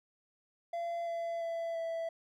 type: tone with pitch steps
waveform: triangle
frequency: 682 / 674.9 / 668 / 661.1 Hz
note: F5 / E5 / E5 / E5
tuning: -41 / +41 / +23 / +5 cents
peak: -32 dBFS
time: 0.73-2.09 s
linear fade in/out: 5 ms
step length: 340 ms
effects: none